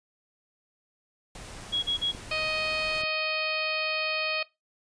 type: noise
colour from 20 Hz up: pink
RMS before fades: -43 dBFS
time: 1.35-3.02 s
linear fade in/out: 2 ms
type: tone bursts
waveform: sine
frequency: 3322 Hz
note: G#7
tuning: in tune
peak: -24 dBFS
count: 3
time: 1.72-2.122 s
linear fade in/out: 20 ms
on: 110 ms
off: 36 ms
type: clicks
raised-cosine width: 3 ms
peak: -28 / -31 dBFS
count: 2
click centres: 2.149 / 3.036 s
type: harmonic tone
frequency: 625 Hz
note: D#5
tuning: 8 cents sharp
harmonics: 1 / 2 / 3 / 4 / 5 / 6 / 7 / 8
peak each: -34 / -36 / -41 / -30 / -37 / -43 / -36 / -43 dBFS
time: 2.31-4.43 s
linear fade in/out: 5 ms
effects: noise-tail reverb RT60 0.2 s tail -19 dB re dry + resampled to 22050 Hz